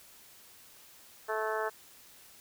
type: harmonic tone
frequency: 218 Hz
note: A3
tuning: 16 cents flat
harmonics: 2 / 3 / 4 / 5 / 6 / 7 / 8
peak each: -35 / -37 / -38 / -39 / -40 / -40 / -41 dBFS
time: 1.28-1.7 s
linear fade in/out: 20 ms
effects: white hiss -56 dBFS RMS until 2.4 s